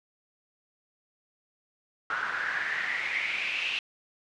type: noise with band-pass filter sweep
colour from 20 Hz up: pink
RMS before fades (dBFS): -31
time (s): 2.1-3.79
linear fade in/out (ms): 2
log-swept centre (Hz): 1400 to 2800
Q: 7.2
effects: low-pass 6000 Hz 12 dB/octave